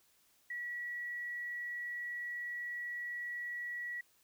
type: tone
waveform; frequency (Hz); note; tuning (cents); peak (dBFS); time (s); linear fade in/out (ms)
sine; 1932; B6; -39; -38; 0.5-4.01; 5
effects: white hiss -70 dBFS RMS until 4.23 s